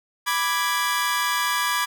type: chord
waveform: sawtooth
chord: G# diminished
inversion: first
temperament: equal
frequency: 987.8 / 1174.7 / 1661.2 Hz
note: B5 / D6 / G#6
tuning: 0 / 0 / 0 cents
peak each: -22 / -22 / -22 dBFS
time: 0.26-1.86 s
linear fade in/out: 20 ms
effects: none

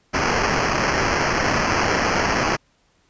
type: noise with sample-and-hold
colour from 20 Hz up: white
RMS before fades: -20 dBFS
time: 0.13-2.57 s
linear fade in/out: 20 ms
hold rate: 3675 Hz
effects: pink hiss -62 dBFS RMS until 3.09 s + resampled to 16000 Hz

